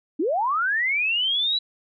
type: linear sweep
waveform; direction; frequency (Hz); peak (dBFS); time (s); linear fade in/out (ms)
sine; up; 269.9 to 3972; -20; 0.19-1.59; 10
effects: none